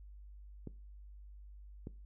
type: clicks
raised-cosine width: 3 ms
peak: -30 dBFS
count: 2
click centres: 0.673 / 1.871 s
effects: noise-tail reverb RT60 0.3 s tail -19 dB re dry + added 50 Hz sine -50 dBFS peak until 2.05 s

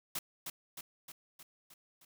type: noise with echo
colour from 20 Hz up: white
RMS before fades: -37 dBFS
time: 0.15-0.19 s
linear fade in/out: 5 ms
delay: 310 ms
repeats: 6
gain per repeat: -4 dB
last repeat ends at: 2.05 s
effects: none

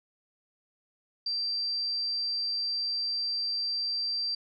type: tone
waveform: sine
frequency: 4699 Hz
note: D8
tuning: in tune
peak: -28 dBFS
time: 1.26-4.35 s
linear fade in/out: 5 ms
effects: none

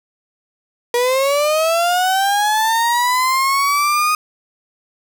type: linear sweep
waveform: 35% pulse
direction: up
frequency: 475.5 to 1244.5 Hz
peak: -12 dBFS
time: 0.94-4.15 s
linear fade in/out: 2 ms
effects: none

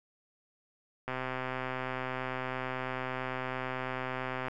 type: click train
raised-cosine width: 0.5 ms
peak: -20 dBFS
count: 440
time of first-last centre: 1.08-4.483 s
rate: 129 Hz
effects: none

